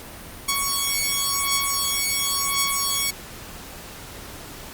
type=beating tone pair; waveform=5% pulse; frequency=1113 / 1113.94 Hz; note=C#6 / C#6; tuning=+7 / +8 cents; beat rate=0.94 Hz; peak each=-12 dBFS; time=0.48-3.11 s; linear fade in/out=10 ms; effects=pink hiss -39 dBFS RMS until 4.73 s + Opus 48 kbps